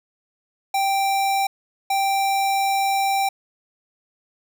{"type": "tone bursts at uneven times", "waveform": "square", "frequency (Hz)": 784, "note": "G5", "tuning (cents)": 0, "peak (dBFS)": -19, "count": 2, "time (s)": [[0.74, 1.47], [1.9, 3.29]], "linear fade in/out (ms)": 5, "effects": []}